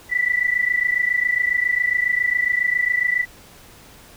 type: tone pair together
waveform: sine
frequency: 1958 / 1985.3 Hz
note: B6 / B6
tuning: -15 / +9 cents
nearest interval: unison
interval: 24 cents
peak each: -20 dBFS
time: 0.09-3.26 s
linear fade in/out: 50 ms
effects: pink hiss -46 dBFS RMS until 4.16 s